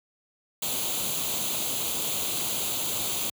white noise with comb filter, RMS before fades -29 dBFS, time 0.62-3.3 s, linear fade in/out 5 ms, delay 0.28 ms, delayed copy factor +0.7, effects high-pass 80 Hz 12 dB/octave

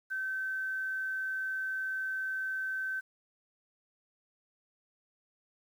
sine tone with quantisation, 1539 Hz, G6, 32 cents flat, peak -32 dBFS, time 0.1-3.01 s, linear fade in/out 20 ms, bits 10, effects none

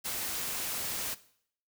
white noise, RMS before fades -35 dBFS, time 0.04-1.15 s, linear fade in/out 20 ms, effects noise-tail reverb RT60 0.6 s tail -17 dB re dry

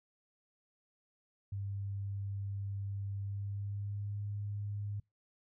sine tone with pitch glide, 99.4 to 102.43 Hz, G2 to G#2, +25 to -23 cents, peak -36 dBFS, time 1.52-5 s, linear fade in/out 5 ms, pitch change +52 cents, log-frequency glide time 3.18-4.2 s, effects noise-tail reverb RT60 0.2 s tail -26 dB re dry

